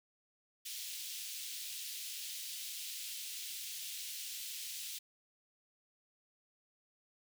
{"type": "high-pass noise", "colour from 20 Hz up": "pink", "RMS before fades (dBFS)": -44, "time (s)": [0.65, 4.99], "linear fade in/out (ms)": 10, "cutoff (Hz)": 2900, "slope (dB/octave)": 24, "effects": []}